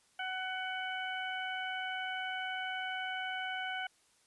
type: harmonic tone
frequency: 748 Hz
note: F#5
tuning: 19 cents sharp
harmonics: 1 / 2 / 3 / 4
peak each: -40 / -39 / -44 / -43 dBFS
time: 0.19-3.87 s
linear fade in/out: 5 ms
effects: white hiss -69 dBFS RMS until 4.26 s + resampled to 24000 Hz